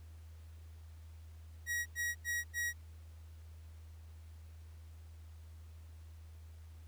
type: tone bursts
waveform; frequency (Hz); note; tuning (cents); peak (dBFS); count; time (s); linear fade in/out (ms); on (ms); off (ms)
45% pulse; 1905; A#6; +37; -34; 4; 1.66-2.733; 50; 200; 91
effects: added 80 Hz sine -50 dBFS peak until 6.87 s + pink hiss -68 dBFS RMS until 6.87 s